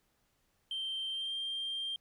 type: tone with pitch glide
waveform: sine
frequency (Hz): 3136 to 3180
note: G7 to G7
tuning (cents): 0 to +24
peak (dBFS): -33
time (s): 0.71-1.96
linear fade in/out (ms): 2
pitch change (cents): +24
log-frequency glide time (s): 1.11-1.33
effects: tanh soft clip ceiling -32 dBFS + pink hiss -75 dBFS RMS until 2 s